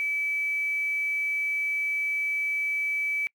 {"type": "tone with quantisation", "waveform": "sine", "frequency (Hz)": 2300, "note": "D7", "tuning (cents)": -37, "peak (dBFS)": -25, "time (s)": [0, 3.27], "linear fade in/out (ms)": 0, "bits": 8, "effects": ["noise-tail reverb RT60 0.1 s tail -25 dB re dry"]}